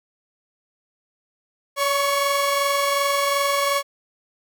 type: tone pair together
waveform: sawtooth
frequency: 565.7 / 1108.7 Hz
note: C#5 / C#6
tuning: +35 / 0 cents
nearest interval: octave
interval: 1165 cents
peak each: -18 dBFS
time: 1.76-3.83 s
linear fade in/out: 50 ms
effects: none